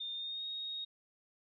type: tone with pitch glide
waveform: sine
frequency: 3630 to 3743 Hz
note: A#7 to A#7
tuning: -47 to +6 cents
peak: -38 dBFS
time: 0-0.85 s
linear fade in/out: 10 ms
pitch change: +53 cents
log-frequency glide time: 0.14-0.45 s
effects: none